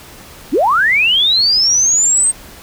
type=linear sweep; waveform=sine; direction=up; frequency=218.9 to 8470 Hz; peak=-9 dBFS; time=0.52-2.32 s; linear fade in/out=20 ms; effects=pink hiss -37 dBFS RMS until 2.62 s